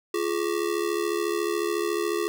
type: ring-modulated tone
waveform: square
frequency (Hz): 382.4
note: G4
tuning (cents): -43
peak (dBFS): -22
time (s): 0.14-2.28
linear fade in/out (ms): 0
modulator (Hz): 37
effects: none